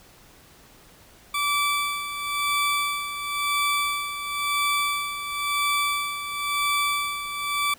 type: tone with tremolo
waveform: 20% pulse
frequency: 1159 Hz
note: D6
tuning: 23 cents flat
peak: -16 dBFS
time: 1.34-7.74 s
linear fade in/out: 5 ms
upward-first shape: sine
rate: 0.97 Hz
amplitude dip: 65%
effects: pink hiss -52 dBFS RMS until 7.78 s